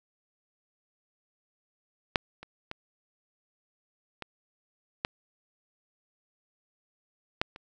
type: clicks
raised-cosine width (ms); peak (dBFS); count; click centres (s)
0.3; -6 / -27 / -20 / -21 / -11 / -9 / -28; 7; 2.158 / 2.43 / 2.714 / 4.223 / 5.049 / 7.415 / 7.561
effects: none